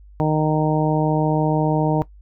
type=harmonic tone; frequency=154.4 Hz; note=D#3; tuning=13 cents flat; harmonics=1 / 2 / 3 / 4 / 5 / 6; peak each=-19 / -22 / -24 / -25 / -26 / -27 dBFS; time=0.2-2.02 s; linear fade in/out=0 ms; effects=noise-tail reverb RT60 0.1 s tail -17 dB re dry + added 50 Hz sine -42 dBFS peak until 2.21 s